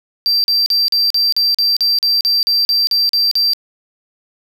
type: tone bursts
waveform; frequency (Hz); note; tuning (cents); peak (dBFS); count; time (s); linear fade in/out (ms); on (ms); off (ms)
triangle; 4699; D8; 0; -10; 15; 0.26-3.534; 0; 180; 41
effects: none